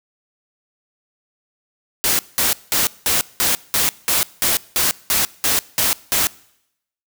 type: noise bursts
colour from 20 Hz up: white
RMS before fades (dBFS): -17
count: 13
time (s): 2.04-6.27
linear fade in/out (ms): 0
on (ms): 150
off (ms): 190
effects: noise-tail reverb RT60 0.8 s tail -23 dB re dry